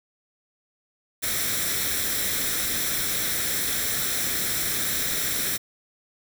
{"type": "noise with comb filter", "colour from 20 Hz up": "white", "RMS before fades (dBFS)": -26, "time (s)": [1.22, 5.58], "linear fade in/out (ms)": 20, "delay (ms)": 0.53, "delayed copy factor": 0.6, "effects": []}